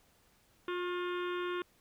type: harmonic tone with a mistuned harmonic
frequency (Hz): 354.9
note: F4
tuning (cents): +28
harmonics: 1 / 3 / 4 / 5 / 6 / 7 / 8 / 9 / 10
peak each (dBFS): -35 / -41 / -43 / -49 / -53 / -51 / -52 / -53 / -53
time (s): 0.68-1.62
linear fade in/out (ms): 2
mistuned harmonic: 3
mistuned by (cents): +26
effects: pink hiss -68 dBFS RMS until 1.8 s